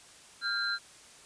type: tone cluster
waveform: sine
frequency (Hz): 1395 / 1601 / 4081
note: F6 / G6 / C8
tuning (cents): -2 / +36 / -44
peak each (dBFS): -33 / -34 / -33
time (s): 0.41-0.79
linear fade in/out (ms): 50
effects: white hiss -54 dBFS RMS until 1.25 s + resampled to 22050 Hz